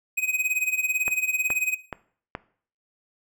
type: tone with tremolo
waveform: square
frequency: 2514 Hz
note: D#7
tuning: 17 cents sharp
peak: -21 dBFS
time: 0.17-1.75 s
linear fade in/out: 10 ms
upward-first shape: sine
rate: 18 Hz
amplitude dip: 85%
type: click train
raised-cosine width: 0.5 ms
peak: -15 dBFS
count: 4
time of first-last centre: 1.08-2.351 s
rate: 2.36 Hz
effects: noise-tail reverb RT60 0.5 s tail -18 dB re dry

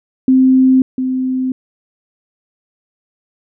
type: tone pair in turn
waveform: sine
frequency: 260.4 / 258.3 Hz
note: C4 / C4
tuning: -8 / -22 cents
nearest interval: unison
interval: 14 cents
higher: first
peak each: -6 / -14 dBFS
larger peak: first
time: 0.28-0.82 / 0.98-1.52 s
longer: neither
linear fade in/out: 2 ms
effects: none

